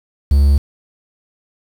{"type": "tone with quantisation", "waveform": "triangle", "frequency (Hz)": 70.3, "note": "C#2", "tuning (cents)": 25, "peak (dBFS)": -6, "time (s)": [0.31, 0.58], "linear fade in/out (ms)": 5, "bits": 6, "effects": []}